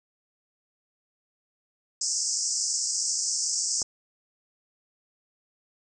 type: band-pass noise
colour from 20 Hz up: pink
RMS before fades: -28 dBFS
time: 2.01-3.83 s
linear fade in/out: 5 ms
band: 5000 to 8200 Hz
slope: 96 dB/octave
type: click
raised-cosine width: 1 ms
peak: -24 dBFS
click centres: 3.819 s
effects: none